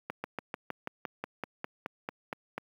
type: slowing click train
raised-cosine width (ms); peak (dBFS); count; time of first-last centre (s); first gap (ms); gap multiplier
0.5; -19; 14; 0.1-2.58; 140; 1.05
effects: high-pass 150 Hz 12 dB/octave + 9-bit